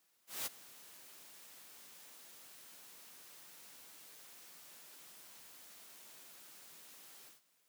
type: noise with ADSR envelope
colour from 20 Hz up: white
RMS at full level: -38 dBFS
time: 0.27-7.42 s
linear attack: 190 ms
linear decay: 25 ms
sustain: -19 dB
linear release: 150 ms
effects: white hiss -75 dBFS RMS until 7.68 s + high-pass 150 Hz 12 dB/octave